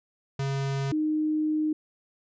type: tone pair in turn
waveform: square / sine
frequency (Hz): 137.2 / 308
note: C#3 / D#4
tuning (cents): -17 / -17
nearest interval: octave + major second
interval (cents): 1400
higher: second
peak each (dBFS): -27 / -23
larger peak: second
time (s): 0.39-0.92 / 0.92-1.73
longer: second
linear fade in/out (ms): 5
effects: resampled to 16000 Hz